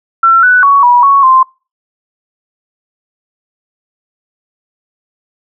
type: tone with pitch steps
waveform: sine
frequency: 1351 / 1488 / 1119 / 971 / 1111 / 1044 Hz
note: E6 / F#6 / C#6 / B5 / C#6 / C6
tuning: +42 / +9 / +16 / -30 / +4 / -4 cents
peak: -3 dBFS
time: 0.23-1.43 s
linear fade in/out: 5 ms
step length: 200 ms
effects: noise-tail reverb RT60 0.3 s tail -25 dB re dry